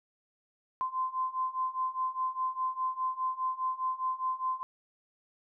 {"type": "beating tone pair", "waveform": "sine", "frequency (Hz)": [1032, 1036.9], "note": ["C6", "C6"], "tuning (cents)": [-24, -16], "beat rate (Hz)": 4.9, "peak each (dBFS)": [-34, -32], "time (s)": [0.81, 4.63], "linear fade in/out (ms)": 0, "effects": []}